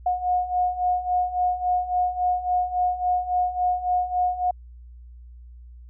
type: beating tone pair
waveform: sine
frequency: 721 / 724.6 Hz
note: F#5 / F#5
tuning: -45 / -36 cents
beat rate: 3.6 Hz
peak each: -26 / -22 dBFS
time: 0.06-4.51 s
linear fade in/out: 5 ms
effects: added 60 Hz sine -41 dBFS peak until 5.89 s